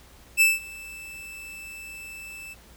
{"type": "tone with ADSR envelope", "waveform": "45% pulse", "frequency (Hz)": 2637, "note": "E7", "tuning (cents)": 0, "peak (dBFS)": -14, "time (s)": [0.37, 2.55], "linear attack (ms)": 41, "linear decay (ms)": 180, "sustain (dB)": -24, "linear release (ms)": 27, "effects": ["added 60 Hz sine -53 dBFS peak until 2.76 s", "pink hiss -53 dBFS RMS until 2.76 s"]}